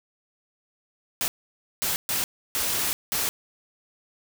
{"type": "noise bursts at uneven times", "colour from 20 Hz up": "white", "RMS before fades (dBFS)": -26, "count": 5, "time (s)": [[1.21, 1.28], [1.82, 1.96], [2.09, 2.24], [2.55, 2.93], [3.12, 3.29]], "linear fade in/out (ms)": 0, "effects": []}